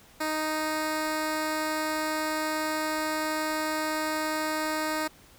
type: tone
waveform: 10% pulse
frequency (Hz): 310.6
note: D#4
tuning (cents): -3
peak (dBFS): -19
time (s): 0.2-5.08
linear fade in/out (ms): 10
effects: pink hiss -55 dBFS RMS until 5.38 s